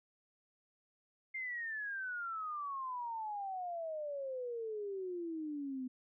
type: exponential sweep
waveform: sine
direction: down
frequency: 2121 to 251.1 Hz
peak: -38 dBFS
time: 1.34-5.88 s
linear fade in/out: 10 ms
effects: none